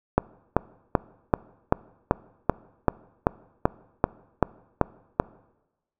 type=click train; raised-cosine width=1 ms; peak=-3 dBFS; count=14; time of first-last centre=0.18-5.199 s; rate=2.59 Hz; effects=noise-tail reverb RT60 1.0 s tail -22 dB re dry

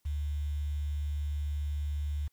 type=tone with quantisation; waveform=sine; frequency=73.42 Hz; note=D2; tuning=in tune; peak=-30 dBFS; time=0.05-2.28 s; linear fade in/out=10 ms; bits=9; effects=white hiss -75 dBFS RMS until 2.32 s

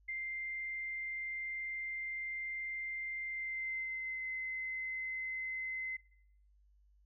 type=tone with pitch glide; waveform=sine; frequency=2093 to 2055 Hz; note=C7 to C7; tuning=0 to -32 cents; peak=-37 dBFS; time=0.08-5.97 s; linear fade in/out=10 ms; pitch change=-32 cents; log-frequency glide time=3.25-4.27 s; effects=noise-tail reverb RT60 0.7 s tail -21 dB re dry + added 50 Hz sine -64 dBFS peak until 7.05 s

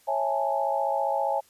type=chord; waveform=sine; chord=A major seventh; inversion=first; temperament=just; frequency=550 / 660 / 825 / 880 Hz; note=C#5 / E5 / G#5 / A5; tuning=-14 / +2 / -12 / 0 cents; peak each=-29 / -30 / -27 / -31 dBFS; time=0.07-1.41 s; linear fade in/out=20 ms; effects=white hiss -60 dBFS RMS until 1.49 s + resampled to 32000 Hz

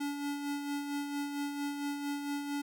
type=tone with tremolo; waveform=square; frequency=286.3 Hz; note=D4; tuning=44 cents flat; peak=-33 dBFS; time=0-2.62 s; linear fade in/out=10 ms; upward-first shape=sine; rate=4.4 Hz; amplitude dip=45%; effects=none

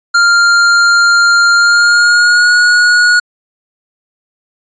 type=tone with pitch glide; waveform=square; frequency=1396.9 to 1450.3 Hz; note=F6 to F#6; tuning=0 to -35 cents; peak=-6 dBFS; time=0.14-3.2 s; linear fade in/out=10 ms; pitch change=+65 cents; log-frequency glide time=1.56-2.52 s; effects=resampled to 16000 Hz

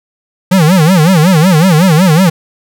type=tone with vibrato; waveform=square; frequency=170.9 Hz; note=F3; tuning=37 cents flat; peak=-5 dBFS; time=0.51-2.3 s; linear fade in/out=10 ms; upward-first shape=sine; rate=5.4 Hz; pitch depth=220 cents each way; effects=none

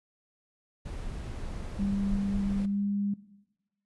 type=noise; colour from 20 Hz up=brown; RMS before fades=-36 dBFS; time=0.85-2.66 s; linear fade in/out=10 ms
type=tone with pitch glide; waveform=sine; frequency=198.5 to 201.7 Hz; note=G3 to G3; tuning=+22 to +50 cents; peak=-27 dBFS; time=1.79-3.14 s; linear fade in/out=5 ms; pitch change=+28 cents; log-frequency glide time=2.59-2.8 s
effects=noise-tail reverb RT60 1.0 s tail -17 dB re dry + resampled to 24000 Hz

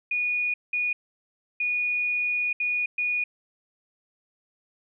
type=tone bursts at uneven times; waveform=sine; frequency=2456 Hz; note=D#7; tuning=23 cents flat; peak=-23 dBFS; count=5; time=0.11-0.54 / 0.73-0.93 / 1.6-2.53 / 2.6-2.86 / 2.98-3.24 s; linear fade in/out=5 ms; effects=none

